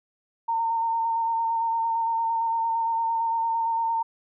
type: tone with vibrato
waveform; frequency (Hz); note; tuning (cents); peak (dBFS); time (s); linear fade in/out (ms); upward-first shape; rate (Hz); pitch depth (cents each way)
sine; 913; A#5; -36; -22; 0.48-4.03; 10; square; 8.8; 15
effects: none